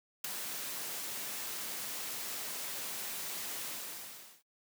white noise with ADSR envelope, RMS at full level -33 dBFS, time 0.24-4.43 s, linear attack 5 ms, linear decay 11 ms, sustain -7 dB, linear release 800 ms, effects noise-tail reverb RT60 0.1 s tail -23 dB re dry + high-pass 150 Hz 12 dB/octave

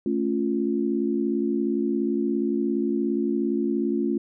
sine chord, A augmented, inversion none, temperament equal, 220 / 277.2 / 349.2 Hz, A3 / C#4 / E#4, 0 / 0 / 0 cents, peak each -26 dBFS, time 0.06-4.18 s, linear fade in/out 2 ms, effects none

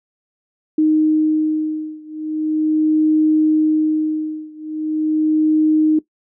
sine beating tone pair, 310 / 310.4 Hz, D#4 / D#4, -6 / -4 cents, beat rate 0.4 Hz, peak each -16 / -17 dBFS, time 0.78-5.99 s, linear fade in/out 5 ms, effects noise-tail reverb RT60 0.1 s tail -17 dB re dry

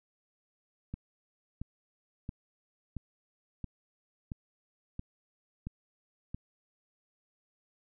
click train, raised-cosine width 5 ms, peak -25 dBFS, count 9, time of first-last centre 0.94-6.345 s, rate 1.48 Hz, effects none

